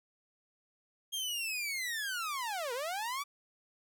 sawtooth linear two-way sweep, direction down then up, 3250 to 461.5 to 1176 Hz, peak -31 dBFS, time 1.12-3.24 s, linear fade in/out 20 ms, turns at 2.73 s, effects none

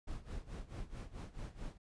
brown noise with tremolo, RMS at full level -42 dBFS, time 0.07-1.78 s, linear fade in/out 10 ms, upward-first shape sine, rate 4.6 Hz, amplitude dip 85%, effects resampled to 22050 Hz

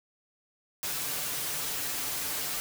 white noise with comb filter, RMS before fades -33 dBFS, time 0.83-2.6 s, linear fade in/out 0 ms, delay 6.8 ms, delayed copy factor +0.5, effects none

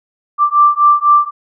sine beating tone pair, 1174.7 / 1178.7 Hz, D6 / D6, 0 / +6 cents, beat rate 4 Hz, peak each -10 dBFS, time 0.38-1.31 s, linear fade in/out 50 ms, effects none

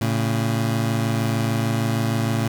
25% pulse tone pair together, 112.4 / 138.89 Hz, A2 / C#3, +37 / +4 cents, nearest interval major third, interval 367 cents, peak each -17 / -22 dBFS, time 0.01-2.48 s, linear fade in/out 5 ms, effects none

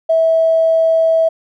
triangle tone with tanh clipping, 651 Hz, E5, 22 cents flat, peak -9 dBFS, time 0.09-1.29 s, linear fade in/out 10 ms, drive 3 dB, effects none

